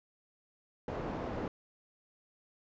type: low-pass noise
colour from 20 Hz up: white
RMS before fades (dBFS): -38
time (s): 0.88-1.48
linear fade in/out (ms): 2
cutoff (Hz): 620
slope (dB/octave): 12
effects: resampled to 16000 Hz